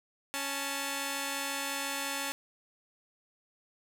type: tone pair together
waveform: 5% pulse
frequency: 277.2 / 877.3 Hz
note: C#4 / A5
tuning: 0 / -5 cents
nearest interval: octave + minor sixth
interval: 1995 cents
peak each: -24 dBFS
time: 0.34-2.32 s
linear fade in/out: 0 ms
effects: none